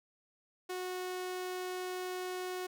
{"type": "tone", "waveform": "sawtooth", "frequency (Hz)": 366.3, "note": "F#4", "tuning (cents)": -17, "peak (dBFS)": -33, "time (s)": [0.69, 2.67], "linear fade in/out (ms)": 10, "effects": []}